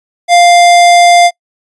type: tone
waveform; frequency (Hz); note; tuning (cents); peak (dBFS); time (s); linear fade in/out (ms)
square; 698.5; F5; 0; -3; 0.28-1.31; 50
effects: noise-tail reverb RT60 0.1 s tail -24 dB re dry + resampled to 22050 Hz